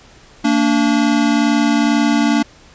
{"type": "tone pair together", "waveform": "square", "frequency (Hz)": [227.8, 290], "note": ["A#3", "D4"], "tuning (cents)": [-40, -22], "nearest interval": "major third", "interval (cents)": 418, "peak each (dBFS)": [-16, -15], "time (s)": [0.44, 2.43], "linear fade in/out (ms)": 10, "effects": ["pink hiss -45 dBFS RMS until 2.74 s", "resampled to 16000 Hz"]}